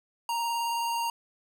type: tone with vibrato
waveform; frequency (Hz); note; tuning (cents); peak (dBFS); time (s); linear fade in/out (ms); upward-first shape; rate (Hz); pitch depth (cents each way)
square; 932.3; A#5; 0; -28; 0.29-1.1; 2; triangle; 19; 17
effects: none